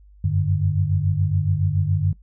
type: tone cluster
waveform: sine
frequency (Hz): 91 / 98.1 / 148.3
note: F#2 / G2 / D3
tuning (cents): -28 / +2 / +17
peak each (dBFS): -24 / -21 / -22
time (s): 0.24-2.13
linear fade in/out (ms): 5
effects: noise-tail reverb RT60 0.1 s tail -19 dB re dry + added 50 Hz sine -46 dBFS peak until 2.22 s